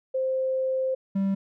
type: tone pair in turn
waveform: sine / triangle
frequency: 523.3 / 195.23 Hz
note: C5 / G3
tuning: 0 / -7 cents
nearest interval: octave + perfect fourth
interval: 1707 cents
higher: first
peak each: -23 / -20 dBFS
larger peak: second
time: 0.14-0.95 / 1.15-1.35 s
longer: first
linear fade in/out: 10 ms
effects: none